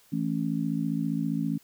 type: chord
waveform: sine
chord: A major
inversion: second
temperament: just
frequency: 165 / 220 / 275 Hz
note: E3 / A3 / C#4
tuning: +2 / 0 / -14 cents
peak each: -30 dBFS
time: 0.12-1.58 s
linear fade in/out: 10 ms
effects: white hiss -60 dBFS RMS until 1.63 s